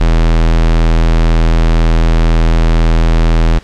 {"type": "tone", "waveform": "square", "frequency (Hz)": 41, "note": "E1", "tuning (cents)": -9, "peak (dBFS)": -7, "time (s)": [0, 3.59], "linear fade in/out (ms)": 10, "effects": ["pink hiss -38 dBFS RMS until 3.63 s", "low-pass 5000 Hz 12 dB/octave"]}